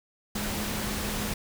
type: tone in noise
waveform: sine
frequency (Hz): 208.5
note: G#3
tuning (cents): +7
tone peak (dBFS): -35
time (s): 0.35-1.34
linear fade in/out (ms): 5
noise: pink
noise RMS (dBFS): -32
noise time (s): 0.35-1.34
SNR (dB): -6
effects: none